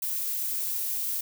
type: noise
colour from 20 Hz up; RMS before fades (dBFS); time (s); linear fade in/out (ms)
violet; -30; 0.02-1.21; 5
effects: none